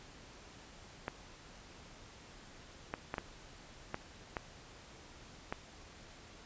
clicks, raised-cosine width 0.5 ms, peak -21 dBFS, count 7, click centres 1.081 / 2.939 / 3.141 / 3.182 / 3.944 / 4.368 / 5.525 s, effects pink hiss -55 dBFS RMS until 6.45 s + resampled to 16000 Hz

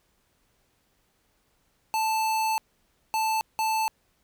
square tone bursts at uneven times, 880 Hz, A5, in tune, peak -24 dBFS, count 3, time 1.94-2.58 / 3.14-3.41 / 3.59-3.88 s, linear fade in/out 0 ms, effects pink hiss -69 dBFS RMS until 4.23 s

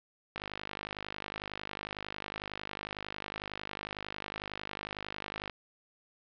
click train, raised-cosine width 0.3 ms, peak -21 dBFS, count 263, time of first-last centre 0.36-5.497 s, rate 51 Hz, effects low-pass 5000 Hz 12 dB/octave

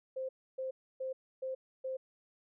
sine tone bursts, 523.3 Hz, C5, in tune, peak -35 dBFS, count 5, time 0.16-1.97 s, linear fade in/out 10 ms, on 130 ms, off 290 ms, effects none

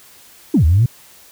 sine exponential two-way sweep, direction down then up, 348.7 to 73.42 to 127.9 Hz, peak -8 dBFS, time 0.54-0.86 s, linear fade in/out 5 ms, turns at 0.65 s, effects tanh soft clip ceiling -4 dBFS + white hiss -45 dBFS RMS until 1.31 s

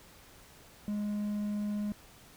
triangle tone, 207.7 Hz, G#3, in tune, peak -29 dBFS, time 0.88-1.92 s, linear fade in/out 0 ms, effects pink hiss -56 dBFS RMS until 2.36 s

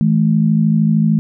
sine tone pair together, 162 / 215.2 Hz, E3 / A3, -30 / -38 cents, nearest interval perfect fourth, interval 492 cents, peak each -13 dBFS, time 0.01-1.19 s, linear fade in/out 0 ms, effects none

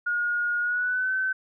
sine tone with pitch glide, 1435 to 1529.1 Hz, F6 to G6, +47 to -43 cents, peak -23 dBFS, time 0.06-1.33 s, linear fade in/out 10 ms, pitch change +110 cents, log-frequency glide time 0.6-1.13 s, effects none

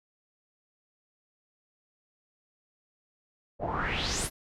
pink noise with low-pass filter sweep, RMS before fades -31 dBFS, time 3.59-4.3 s, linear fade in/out 50 ms, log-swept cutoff 560 to 12000 Hz, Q 4.4, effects none

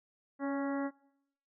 harmonic tone with a mistuned harmonic, 277.2 Hz, C#4, in tune, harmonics 1 / 2 / 3 / 4 / 5 / 6 / 7, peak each -33 / -39 / -43 / -45 / -47 / -49 / -50 dBFS, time 0.39-0.91 s, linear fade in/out 50 ms, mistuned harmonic 2, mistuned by +22 cents, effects noise-tail reverb RT60 0.7 s tail -20 dB re dry

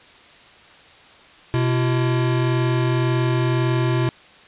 square tone pair together, 126.72 / 338.3 Hz, B2 / E4, +45 / +45 cents, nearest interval octave + perfect fourth, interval 1700 cents, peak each -19 / -24 dBFS, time 1.54-4.09 s, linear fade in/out 0 ms, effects white hiss -47 dBFS RMS until 4.47 s + resampled to 8000 Hz

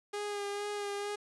sawtooth tone with vibrato, 408.7 Hz, G#4, 28 cents flat, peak -31 dBFS, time 0.13-1.16 s, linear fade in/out 10 ms, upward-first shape sine, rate 2.2 Hz, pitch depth 22 cents each way, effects resampled to 24000 Hz + 10-bit

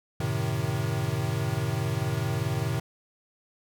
square chord, F# diminished seventh, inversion none, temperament equal with one note detuned, 92.5 / 110.57 / 130.81 / 155.56 Hz, F#2 / A2 / C3 / Eb3, 0 / +9 / 0 / 0 cents, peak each -37 / -31 / -31 / -33 dBFS, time 0.2-2.8 s, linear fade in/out 5 ms, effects none

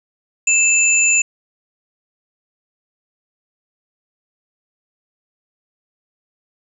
sine tone pair together, 2637 / 7093 Hz, E7 / A8, 0 / +13 cents, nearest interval octave + perfect fourth, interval 1713 cents, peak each -14 dBFS, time 0.47-1.22 s, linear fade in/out 5 ms, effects none

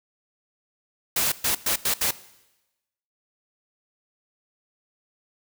white noise bursts at uneven times, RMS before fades -23 dBFS, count 5, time 1.16-1.32 / 1.44-1.55 / 1.66-1.76 / 1.85-1.94 / 2.01-2.11 s, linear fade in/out 5 ms, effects noise-tail reverb RT60 1.0 s tail -18 dB re dry

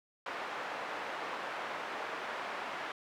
pink band-pass noise, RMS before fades -40 dBFS, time 0.26-2.92 s, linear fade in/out 2 ms, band 640 to 1900 Hz, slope 12 dB/octave, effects none

